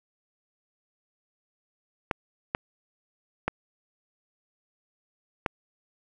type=clicks; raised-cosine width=0.5 ms; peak=-10 dBFS; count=4; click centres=2.112 / 2.549 / 3.48 / 5.462 s; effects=none